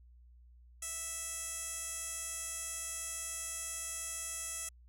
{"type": "tone with band-pass filter", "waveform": "15% pulse", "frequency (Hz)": 657, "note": "E5", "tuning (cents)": -6, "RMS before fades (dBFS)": -41, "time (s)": [0.82, 4.69], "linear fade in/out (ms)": 5, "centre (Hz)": 8900, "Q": 4.8, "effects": ["added 60 Hz sine -56 dBFS peak until 4.88 s"]}